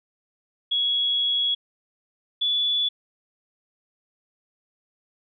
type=tone pair in turn; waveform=sine; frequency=3344 / 3440 Hz; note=G#7 / A7; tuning=+11 / -40 cents; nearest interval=unison; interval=49 cents; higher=second; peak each=-20 dBFS; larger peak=neither; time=0.71-1.55 / 2.41-2.89 s; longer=first; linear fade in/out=10 ms; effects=none